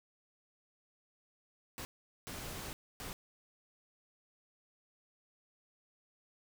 pink noise bursts at uneven times, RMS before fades -44 dBFS, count 3, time 1.78-1.85 / 2.27-2.73 / 3-3.13 s, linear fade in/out 0 ms, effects none

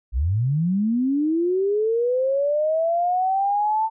sine linear sweep, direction up, 52.8 to 895 Hz, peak -18 dBFS, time 0.12-3.9 s, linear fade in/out 50 ms, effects none

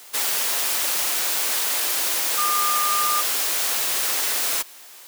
sine tone in noise, 1207 Hz, D6, 47 cents sharp, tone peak -21 dBFS, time 2.37-3.22 s, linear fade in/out 20 ms, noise white, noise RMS -23 dBFS, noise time 0.13-4.63 s, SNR -1 dB, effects white hiss -44 dBFS RMS until 5.07 s + high-pass 400 Hz 12 dB/octave

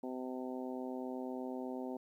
harmonic tone, 128.1 Hz, C3, 36 cents flat, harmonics 2 / 3 / 4 / 5 / 6 / 7, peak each -41 / -45 / -47 / -49 / -51 / -52 dBFS, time 0.03-1.97 s, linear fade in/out 5 ms, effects 12-bit

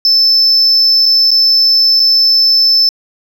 sine tone with dropouts, 5274 Hz, E8, in tune, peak -4 dBFS, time 0.05-2.89 s, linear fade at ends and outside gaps 1 ms, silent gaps 1.057-1.061 / 1.307-1.314 / 1.996-2 s, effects tanh soft clip ceiling -4 dBFS

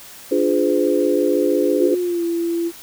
sine chord, D half-diminished seventh, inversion none, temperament equal with one note detuned, 293.7 / 349.2 / 415.3 / 509.8 Hz, D4 / F4 / Ab4 / C5, 0 / 0 / 0 / -45 cents, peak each -20 dBFS, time 0.31-1.95 s, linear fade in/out 10 ms
sine tone with pitch glide, 358.4 to 338.3 Hz, F4 to E4, +45 to +45 cents, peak -18 dBFS, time 1.75-2.72 s, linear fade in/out 50 ms, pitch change -100 cents, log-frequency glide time 1.99-2.24 s
effects white hiss -40 dBFS RMS until 2.82 s

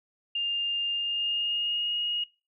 sine tone with pitch glide, 2807 to 2873 Hz, F7 to F7, +8 to +48 cents, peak -26 dBFS, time 0.35-2.24 s, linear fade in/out 5 ms, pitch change +40 cents, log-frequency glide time 0.92-1.97 s, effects noise-tail reverb RT60 0.3 s tail -21 dB re dry

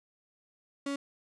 35% pulse tone, 280 Hz, C#4, 18 cents sharp, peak -30 dBFS, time 0.86-0.96 s, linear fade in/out 5 ms, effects resampled to 22050 Hz

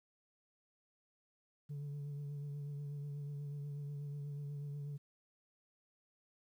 sine tone with vibrato, 144.2 Hz, D3, 31 cents flat, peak -38 dBFS, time 1.69-4.98 s, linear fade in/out 20 ms, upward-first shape triangle, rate 8.2 Hz, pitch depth 33 cents each way, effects tanh soft clip ceiling -40 dBFS + 12-bit

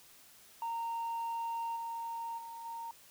sine tone with level steps, 923 Hz, A#5, 17 cents flat, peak -32 / -36 / -43 / -39 dBFS, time 0.62-2.91 s, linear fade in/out 2 ms, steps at 1.75 / 2.37 / 2.64 s, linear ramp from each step 20 ms, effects tanh soft clip ceiling -33 dBFS + white hiss -59 dBFS RMS until 3.1 s

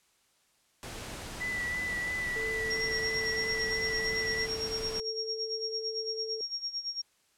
pink noise, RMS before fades -41 dBFS, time 0.83-5 s, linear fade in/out 0 ms
sine tone with vibrato, 1975.5 Hz, B6, in tune, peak -31 dBFS, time 1.4-4.47 s, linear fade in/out 20 ms, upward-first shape sine, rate 3 Hz, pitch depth 23 cents each way
sine tone, 443 Hz, A4, 12 cents sharp, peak -36 dBFS, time 2.36-6.41 s, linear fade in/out 2 ms
sine tone with tremolo, 5570 Hz, F8, 5 cents flat, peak -30 dBFS, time 2.7-7.02 s, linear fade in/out 10 ms, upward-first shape sine, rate 8.9 Hz, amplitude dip 80%
effects white hiss -69 dBFS RMS until 7.37 s + low-pass 10000 Hz 12 dB/octave

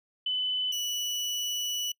sine / 30% pulse tone pair in turn, 3009 / 2954 Hz, F#7 / F#7, +28 / -3 cents, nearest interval unison, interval 31 cents, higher first, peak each -26 dBFS, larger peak neither, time 0.26-0.72 / 0.72-1.92 s, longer second, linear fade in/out 5 ms, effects noise-tail reverb RT60 0.1 s tail -24 dB re dry

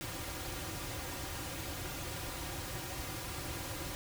pink noise with comb filter, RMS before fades -41 dBFS, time 0.01-3.95 s, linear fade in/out 0 ms, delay 4.6 ms, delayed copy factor -0.7, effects none

